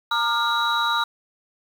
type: tone cluster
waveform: sine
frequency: 926 / 1198 / 1408 / 3874 Hz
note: A#5 / D6 / F6 / B7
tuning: -12 / +34 / +14 / -34 cents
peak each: -24 dBFS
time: 0.11-1.04 s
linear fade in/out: 5 ms
effects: tanh soft clip ceiling -12 dBFS + 7-bit